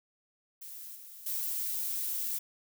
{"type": "noise with level steps", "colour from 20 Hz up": "violet", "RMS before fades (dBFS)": [-45, -49, -34], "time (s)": [0.61, 2.39], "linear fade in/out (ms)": 10, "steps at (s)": [0.95, 1.26], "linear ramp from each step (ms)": 5, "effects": []}